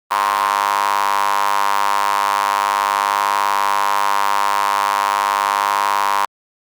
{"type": "tone with high-pass filter", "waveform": "square", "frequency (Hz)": 50.2, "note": "G1", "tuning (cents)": 42, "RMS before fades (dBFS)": -17, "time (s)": [0.11, 6.25], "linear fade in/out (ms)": 0, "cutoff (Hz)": 1000, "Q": 6.4, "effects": ["Opus 24 kbps"]}